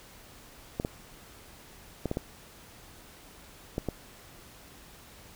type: clicks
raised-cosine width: 2 ms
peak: -16 dBFS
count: 7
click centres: 0.799 / 0.849 / 2.057 / 2.114 / 2.171 / 3.781 / 3.887 s
effects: pink hiss -52 dBFS RMS until 5.35 s